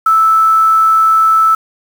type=tone with quantisation; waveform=sine; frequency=1314 Hz; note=E6; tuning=6 cents flat; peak=-6 dBFS; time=0.06-1.55 s; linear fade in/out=5 ms; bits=5; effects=none